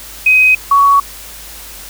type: tone pair in turn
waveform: sine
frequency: 2518 / 1121.6 Hz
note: D#7 / C#6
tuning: +20 / +20 cents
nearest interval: octave + major second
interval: 1400 cents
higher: first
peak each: -5 dBFS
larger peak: neither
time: 0.26-0.55 / 0.71-1 s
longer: neither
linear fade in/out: 5 ms
effects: added 50 Hz sine -38 dBFS peak until 1.89 s + white hiss -32 dBFS RMS until 1.89 s